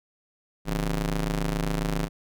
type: ring-modulated tone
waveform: sawtooth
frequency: 103.83 Hz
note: G#2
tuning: in tune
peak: -18 dBFS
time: 0.65-2.09 s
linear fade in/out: 50 ms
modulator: 65.6 Hz
effects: none